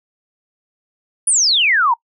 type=exponential sweep; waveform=sine; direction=down; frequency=10100 to 900 Hz; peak=-11 dBFS; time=1.27-1.94 s; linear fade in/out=5 ms; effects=noise-tail reverb RT60 0.1 s tail -25 dB re dry